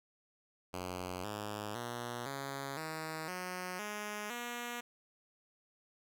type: tone with pitch steps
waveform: 5% pulse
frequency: 91 / 104.53 / 120.08 / 137.93 / 158.44 / 182 / 209.1 / 240.2 Hz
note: F#2 / G#2 / B2 / C#3 / D#3 / F#3 / G#3 / B3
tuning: -28 / +12 / -48 / -8 / +32 / -28 / +12 / -48 cents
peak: -28 dBFS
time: 0.73-4.81 s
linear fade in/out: 10 ms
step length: 510 ms
effects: none